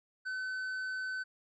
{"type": "tone with tanh clipping", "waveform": "sine", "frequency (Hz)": 1518, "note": "F#6", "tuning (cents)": 44, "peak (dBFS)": -36, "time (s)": [0.25, 1.24], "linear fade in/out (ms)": 20, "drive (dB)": 6, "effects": []}